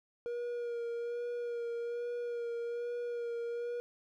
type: tone with vibrato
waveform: triangle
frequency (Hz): 475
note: A#4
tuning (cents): +33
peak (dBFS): -33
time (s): 0.26-3.8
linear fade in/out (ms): 0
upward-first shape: sine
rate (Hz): 1.2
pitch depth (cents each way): 22
effects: none